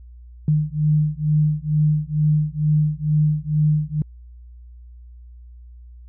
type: beating tone pair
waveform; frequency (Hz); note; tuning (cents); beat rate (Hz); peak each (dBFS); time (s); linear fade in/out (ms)
sine; 150.8 / 153; D3 / D#3; +46 / -29; 2.2; -19; 0.48-4.02; 2
effects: added 60 Hz sine -39 dBFS peak until 6.08 s